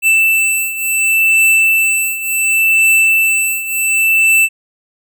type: beating tone pair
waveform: square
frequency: 2655 / 2655.69 Hz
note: E7 / E7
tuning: +12 / +12 cents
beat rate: 0.69 Hz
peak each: -12 / -16 dBFS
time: 0.02-4.49 s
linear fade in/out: 50 ms
effects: none